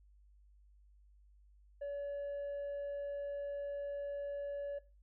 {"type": "tone with tanh clipping", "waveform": "sine", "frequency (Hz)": 569, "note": "C#5", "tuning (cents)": 45, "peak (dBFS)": -39, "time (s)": [1.81, 4.79], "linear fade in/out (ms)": 10, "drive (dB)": 3, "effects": ["noise-tail reverb RT60 0.3 s tail -18 dB re dry", "added 50 Hz sine -61 dBFS peak until 5.02 s"]}